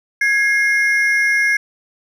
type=ring-modulated tone; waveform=triangle; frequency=1900 Hz; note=A#6; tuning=33 cents sharp; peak=-8 dBFS; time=0.21-1.57 s; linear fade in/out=5 ms; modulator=240 Hz; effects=resampled to 32000 Hz